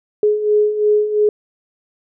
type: beating tone pair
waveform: sine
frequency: 418.6 / 421.5 Hz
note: G#4 / G#4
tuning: +14 / +26 cents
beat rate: 2.9 Hz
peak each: -19 / -13 dBFS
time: 0.23-1.29 s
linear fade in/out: 2 ms
effects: none